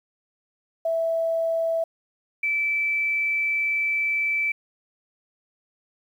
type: tone pair in turn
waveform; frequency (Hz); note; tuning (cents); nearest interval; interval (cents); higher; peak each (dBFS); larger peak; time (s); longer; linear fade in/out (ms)
sine; 658 / 2319; E5 / D7; -3 / -22; octave + minor seventh; 2181; second; -21; neither; 0.85-1.84 / 2.43-4.52; second; 5
effects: 9-bit